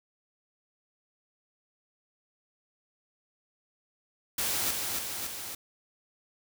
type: noise with echo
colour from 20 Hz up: white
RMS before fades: -30 dBFS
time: 4.38-4.71 s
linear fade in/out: 5 ms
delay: 280 ms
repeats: 3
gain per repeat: -3 dB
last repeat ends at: 5.55 s
effects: none